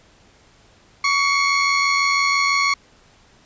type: tone pair together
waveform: 30% pulse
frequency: 1128 / 2170 Hz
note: C#6 / C#7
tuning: +30 / -37 cents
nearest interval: major seventh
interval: 1133 cents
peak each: -16 dBFS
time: 1.04-2.74 s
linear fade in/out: 5 ms
effects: pink hiss -53 dBFS RMS until 3.45 s + resampled to 16000 Hz